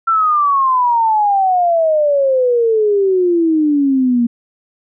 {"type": "exponential sweep", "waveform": "sine", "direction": "down", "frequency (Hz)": [1356, 233.1], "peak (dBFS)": -10, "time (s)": [0.07, 4.27], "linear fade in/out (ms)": 10, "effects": []}